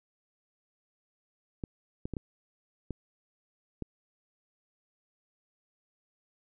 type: clicks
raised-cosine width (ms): 3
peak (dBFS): -22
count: 6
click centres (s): 1.638 / 2.055 / 2.137 / 2.168 / 2.907 / 3.823
effects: none